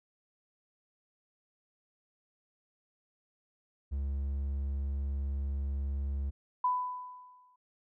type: tone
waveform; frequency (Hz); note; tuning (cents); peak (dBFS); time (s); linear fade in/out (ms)
triangle; 69.3; C#2; 0; -29; 3.91-6.31; 20
type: tone with exponential decay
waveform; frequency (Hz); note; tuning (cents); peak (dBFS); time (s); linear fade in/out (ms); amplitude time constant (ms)
sine; 998; B5; +18; -24; 6.64-7.56; 5; 200
effects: none